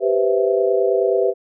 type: chord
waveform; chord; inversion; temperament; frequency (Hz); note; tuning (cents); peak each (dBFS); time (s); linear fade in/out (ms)
sine; C major seventh; second; equal; 392 / 493.9 / 523.3 / 659.3; G4 / B4 / C5 / E5; 0 / 0 / 0 / 0; -18 / -19 / -23 / -22; 0-1.34; 50
effects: none